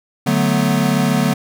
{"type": "chord", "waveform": "square", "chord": "B minor seventh", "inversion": "first", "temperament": "equal", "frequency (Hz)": [146.83, 185, 220, 246.9], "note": ["D3", "F#3", "A3", "B3"], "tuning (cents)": [0, 0, 0, 0], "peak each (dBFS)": -20, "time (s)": [0.26, 1.34], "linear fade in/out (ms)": 10, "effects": []}